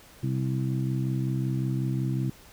harmonic tone, 65.41 Hz, C2, in tune, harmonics 2 / 3 / 4 / 5, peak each -26 / -33 / -37 / -35 dBFS, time 0.23-2.3 s, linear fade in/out 5 ms, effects pink hiss -52 dBFS RMS until 2.52 s

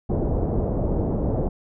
pink low-pass noise, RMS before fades -23 dBFS, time 0.09-1.49 s, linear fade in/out 10 ms, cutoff 660 Hz, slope 24 dB/octave, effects none

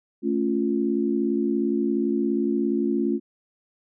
sine chord, A augmented, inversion none, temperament equal, 220 / 277.2 / 349.2 Hz, A3 / C#4 / E#4, 0 / 0 / 0 cents, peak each -25 dBFS, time 0.22-3.2 s, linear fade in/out 50 ms, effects none

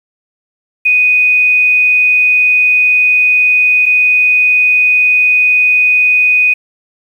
sine tone pair in turn, 2489 / 2489 Hz, D#7 / D#7, 0 / 0 cents, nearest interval unison, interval 0 cents, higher neither, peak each -6 dBFS, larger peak neither, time 0.85-3.86 / 3.86-6.54 s, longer first, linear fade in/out 10 ms, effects 7-bit

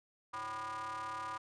square ring-modulated tone, 111.8 Hz, A2, 28 cents sharp, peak -37 dBFS, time 0.33-1.38 s, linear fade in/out 10 ms, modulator 1100 Hz, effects resampled to 22050 Hz

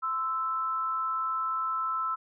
sine tone pair together, 1037.4 / 1318.5 Hz, C6 / E6, -15 / 0 cents, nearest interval major third, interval 415 cents, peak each -35 / -28 dBFS, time 0.02-2.16 s, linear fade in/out 20 ms, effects none

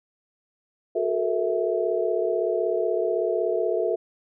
sine tone cluster, 365.5 / 430.7 / 466.8 / 655 Hz, F#4 / A4 / A#4 / E5, -21 / -37 / +2 / -11 cents, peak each -27 dBFS, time 0.95-3.96 s, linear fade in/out 10 ms, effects none

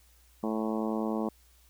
harmonic tone, 109.8 Hz, A2, 3 cents flat, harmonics 2 / 3 / 4 / 5 / 6 / 7 / 8 / 9 / 10, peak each -31 / -35 / -37 / -39 / -41 / -42 / -43 / -44 / -45 dBFS, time 0.43-1.29 s, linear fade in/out 5 ms, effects added 60 Hz sine -60 dBFS peak until 1.69 s + white hiss -64 dBFS RMS until 1.69 s

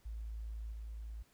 sine tone with level steps, 55 Hz, A1, in tune, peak -40 / -42 dBFS, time 0.05-1.23 s, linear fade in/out 10 ms, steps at 0.72 s, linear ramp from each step 2 ms, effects pink hiss -70 dBFS RMS until 1.33 s

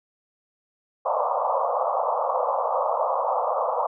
pink band-pass noise, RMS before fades -24 dBFS, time 1.05-3.87 s, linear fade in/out 10 ms, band 500 to 1200 Hz, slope 96 dB/octave, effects none

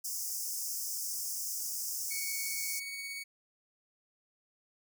pink high-pass noise, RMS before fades -37 dBFS, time 0.04-2.8 s, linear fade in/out 10 ms, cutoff 5100 Hz, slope 96 dB/octave
sawtooth tone with tremolo, 2234 Hz, C#7, 13 cents sharp, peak -34 dBFS, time 2.1-3.24 s, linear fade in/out 20 ms, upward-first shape triangle, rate 17 Hz, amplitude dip 30%
effects none

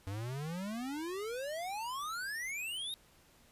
square exponential sweep, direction up, 94.5 to 3800 Hz, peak -38 dBFS, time 0.07-2.94 s, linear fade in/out 0 ms, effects pink hiss -64 dBFS RMS until 3.51 s + resampled to 32000 Hz

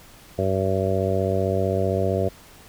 harmonic tone, 95.5 Hz, G2, 45 cents flat, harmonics 1 / 2 / 3 / 4 / 5 / 6 / 7, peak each -25 / -29 / -33 / -27 / -27 / -27 / -28 dBFS, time 0.38-2.29 s, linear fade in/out 10 ms, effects pink hiss -48 dBFS RMS until 2.68 s

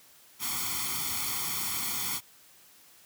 white noise with comb filter, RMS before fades -32 dBFS, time 0.39-2.21 s, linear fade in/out 50 ms, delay 0.9 ms, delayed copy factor +0.9, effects white hiss -57 dBFS RMS until 3.05 s + high-pass 80 Hz 12 dB/octave

